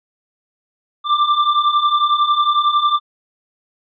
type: beating tone pair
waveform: square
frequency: 1174.7 / 1185.7 Hz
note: D6 / D6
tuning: 0 / +16 cents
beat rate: 11 Hz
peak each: -19 / -15 dBFS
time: 1.04-3 s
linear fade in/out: 50 ms
effects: resampled to 11025 Hz